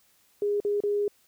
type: tone with dropouts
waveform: sine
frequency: 410.5 Hz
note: G#4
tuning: 20 cents flat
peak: -23 dBFS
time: 0.42-1.08 s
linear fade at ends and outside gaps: 2 ms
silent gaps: 0.602-0.649 / 0.804-0.836 s
effects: white hiss -64 dBFS RMS until 1.27 s